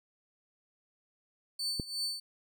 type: tone with tremolo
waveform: 35% pulse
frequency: 4500 Hz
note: C#8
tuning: 25 cents sharp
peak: -29 dBFS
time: 1.59-2.2 s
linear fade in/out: 5 ms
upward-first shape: triangle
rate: 2.8 Hz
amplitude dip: 85%
type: click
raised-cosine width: 3 ms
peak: -20 dBFS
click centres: 1.798 s
effects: none